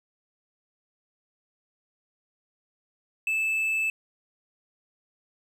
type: tone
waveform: triangle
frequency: 2626 Hz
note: E7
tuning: 7 cents flat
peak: -22 dBFS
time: 3.27-3.9 s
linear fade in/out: 2 ms
effects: none